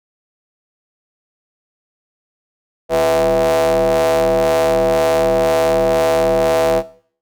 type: ring-modulated tone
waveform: 45% pulse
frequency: 76.4 Hz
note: D#2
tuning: 31 cents flat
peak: -9 dBFS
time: 2.89-6.83 s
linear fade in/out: 50 ms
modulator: 572 Hz
effects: noise-tail reverb RT60 0.5 s tail -17 dB re dry